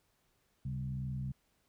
sine tone with frequency modulation, 132.9 Hz, C3, 27 cents sharp, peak -35 dBFS, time 0.65-1.32 s, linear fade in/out 5 ms, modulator 62.3 Hz, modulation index 0.76, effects pink hiss -75 dBFS RMS until 1.68 s

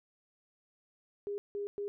sine tone bursts at uneven times, 406.6 Hz, G#4, 37 cents flat, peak -34 dBFS, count 3, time 1.27-1.38 / 1.55-1.67 / 1.78-1.88 s, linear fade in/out 0 ms, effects none

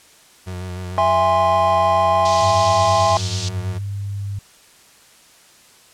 35% pulse tone with vibrato, 91 Hz, F#2, 28 cents flat, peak -25 dBFS, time 0.46-3.79 s, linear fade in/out 20 ms, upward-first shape square, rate 6.6 Hz, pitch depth 24 cents each way
triangle chord, E augmented, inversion none, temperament equal with one note detuned, 659.3 / 821.1 / 1046.5 Hz, E5 / G#5 / B#5, 0 / -20 / 0 cents, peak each -16 dBFS, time 0.98-3.17 s, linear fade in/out 0 ms
pink band-pass noise, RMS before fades -29 dBFS, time 2.25-3.49 s, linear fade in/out 5 ms, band 3600 to 6400 Hz, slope 24 dB/octave
sine tone, 100.1 Hz, G2, 37 cents sharp, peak -23 dBFS, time 2.41-4.39 s, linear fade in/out 5 ms
effects white hiss -49 dBFS RMS until 5.93 s + low-pass 10000 Hz 12 dB/octave

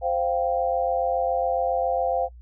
sine chord, C suspended fourth, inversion none, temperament just, 523.3 / 697.7 / 784.9 Hz, C5 / F5 / G5, 0 / -2 / +2 cents, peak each -25 / -25 / -27 dBFS, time 0.01-2.29 s, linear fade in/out 50 ms, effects noise-tail reverb RT60 0.1 s tail -21 dB re dry + added 60 Hz sine -42 dBFS peak until 2.41 s

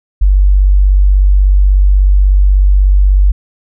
sine tone, 48.2 Hz, G1, 28 cents flat, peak -4 dBFS, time 0.21-3.32 s, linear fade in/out 10 ms, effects none

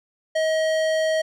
sine tone with tanh clipping, 634 Hz, D#5, 32 cents sharp, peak -21 dBFS, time 0.35-1.22 s, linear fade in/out 10 ms, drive 18 dB, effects none

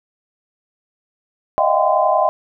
sine tone cluster, 612 / 643 / 717 / 790 / 1029 Hz, D#5 / E5 / F5 / G5 / C6, -29 / -43 / +45 / +13 / -29 cents, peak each -19 dBFS, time 1.58-2.29 s, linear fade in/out 0 ms, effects none

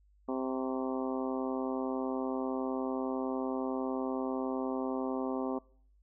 harmonic tone with a mistuned harmonic, 130.81 Hz, C3, in tune, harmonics 2 / 3 / 4 / 5 / 6 / 7 / 8 / 9, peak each -34 / -38 / -40 / -42 / -44 / -45 / -46 / -47 dBFS, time 0.28-5.59 s, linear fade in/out 10 ms, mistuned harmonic 9, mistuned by -47 cents, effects noise-tail reverb RT60 0.6 s tail -25 dB re dry + added 50 Hz sine -62 dBFS peak until 6.02 s

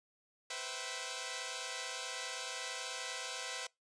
5% pulse chord, C major seventh, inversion third, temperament equal with one note detuned, 493.9 / 523.3 / 659.3 / 767 Hz, B4 / C5 / E5 / G5, 0 / 0 / 0 / -38 cents, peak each -34 dBFS, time 0.5-3.67 s, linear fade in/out 5 ms, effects noise-tail reverb RT60 0.2 s tail -24 dB re dry + resampled to 22050 Hz

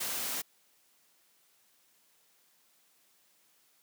white noise, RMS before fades -35 dBFS, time 0-0.42 s, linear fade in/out 10 ms, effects white hiss -68 dBFS RMS until 3.82 s + high-pass 150 Hz 12 dB/octave

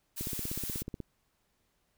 blue noise, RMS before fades -38 dBFS, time 0.16-0.83 s, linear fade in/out 20 ms
click train, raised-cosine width 3 ms, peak -25 dBFS, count 14, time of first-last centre 0.21-1.003 s, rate 16.4 Hz
effects pink hiss -75 dBFS RMS until 1.97 s

